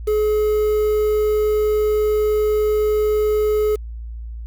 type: tone with quantisation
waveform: triangle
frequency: 425.2 Hz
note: G#4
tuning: 41 cents sharp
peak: -13 dBFS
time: 0.07-3.76 s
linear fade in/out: 10 ms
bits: 6
effects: added 57 Hz sine -28 dBFS peak until 4.46 s